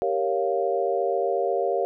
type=chord; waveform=sine; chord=G half-diminished seventh; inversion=none; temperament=equal; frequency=392 / 466.2 / 554.4 / 698.5 Hz; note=G4 / Bb4 / Db5 / F5; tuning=0 / 0 / 0 / 0 cents; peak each=-27 dBFS; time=0.02-1.85 s; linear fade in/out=0 ms; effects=none